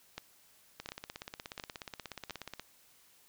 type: two click trains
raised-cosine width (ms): 0.2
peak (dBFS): -24 / -22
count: 31 / 4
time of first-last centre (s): 0.8-2.596 / 0.18-2.308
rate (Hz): 16.7 / 1.41
effects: white hiss -64 dBFS RMS until 3.28 s